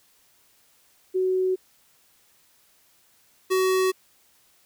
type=tone pair in turn; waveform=sine / square; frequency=372.7 / 375.1 Hz; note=F#4 / F#4; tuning=+13 / +24 cents; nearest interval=unison; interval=11 cents; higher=second; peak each=-20 dBFS; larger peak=neither; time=1.14-1.56 / 3.5-3.92 s; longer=neither; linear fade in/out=20 ms; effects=white hiss -61 dBFS RMS until 4.65 s